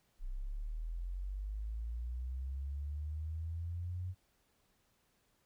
sine linear sweep, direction up, 30.33 to 92.5 Hz, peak -37 dBFS, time 0.19-4.15 s, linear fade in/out 50 ms, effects pink hiss -75 dBFS RMS until 5.45 s

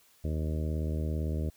harmonic tone, 77.78 Hz, D#2, in tune, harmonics 1 / 2 / 3 / 4 / 5 / 6 / 7 / 8, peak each -30 / -36 / -40 / -42 / -44 / -46 / -47 / -48 dBFS, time 0.24-1.5 s, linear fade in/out 5 ms, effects white hiss -63 dBFS RMS until 1.56 s

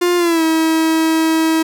45% pulse tone with pitch glide, 352.7 to 321.6 Hz, F4 to E4, +17 to -43 cents, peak -12 dBFS, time 0.01-1.63 s, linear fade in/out 10 ms, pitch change -160 cents, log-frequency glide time 0.17-0.43 s, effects none

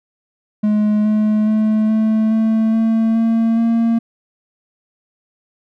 triangle tone with pitch steps, 211 / 213.6 / 216.2 / 218.8 / 221.5 / 224.2 / 226.9 / 229.7 Hz, G#3 / G#3 / A3 / A3 / A3 / A3 / A#3 / A#3, +28 / +49 / -30 / -9 / +12 / +33 / -47 / -25 cents, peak -10 dBFS, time 0.63-3.99 s, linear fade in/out 10 ms, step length 420 ms, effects none

